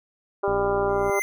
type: harmonic tone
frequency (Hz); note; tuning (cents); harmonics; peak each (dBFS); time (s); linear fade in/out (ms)
199.1; G3; +27; 2 / 3 / 4 / 5 / 6 / 7; -23 / -27 / -29 / -31 / -33 / -34; 0.43-1.2; 10
type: click train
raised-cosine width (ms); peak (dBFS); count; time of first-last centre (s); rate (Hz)
3; -22; 38; 0.48-1.097; 60
type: tone with exponential growth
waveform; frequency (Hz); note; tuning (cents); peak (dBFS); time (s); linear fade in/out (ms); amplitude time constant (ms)
square; 2073; C7; -17; -22; 0.89-1.22; 0; 71
effects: none